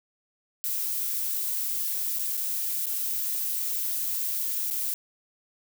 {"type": "noise with dropouts", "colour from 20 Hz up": "violet", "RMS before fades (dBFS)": -29, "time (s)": [0.64, 4.94], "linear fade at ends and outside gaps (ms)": 0, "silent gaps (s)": [[2.188, 2.193], [2.369, 2.375], [2.858, 2.867], [4.702, 4.709]], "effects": []}